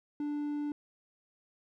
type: tone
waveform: triangle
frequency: 293.7 Hz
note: D4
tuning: in tune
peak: -30 dBFS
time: 0.2-0.72 s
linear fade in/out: 2 ms
effects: none